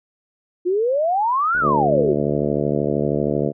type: exponential two-way sweep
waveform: sine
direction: up then down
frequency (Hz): 344.4 to 1500 to 344.4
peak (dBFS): -16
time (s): 0.65-2.14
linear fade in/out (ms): 20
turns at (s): 1.58
type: click train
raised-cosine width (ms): 2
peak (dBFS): -25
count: 143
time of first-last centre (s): 1.55-3.464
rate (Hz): 74.2
type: harmonic tone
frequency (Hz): 72.9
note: D2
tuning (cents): -12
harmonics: 2 / 3 / 4 / 5 / 6 / 7 / 8 / 9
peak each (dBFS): -25 / -25 / -26 / -25 / -25 / -27 / -28 / -30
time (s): 1.61-3.53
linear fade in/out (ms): 50
effects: none